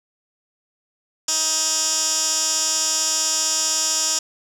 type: tone with band-pass filter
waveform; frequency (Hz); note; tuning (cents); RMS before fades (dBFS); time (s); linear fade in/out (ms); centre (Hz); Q
15% pulse; 315.6; D#4; +25; -21; 1.28-4.19; 5; 6400; 6.3
effects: none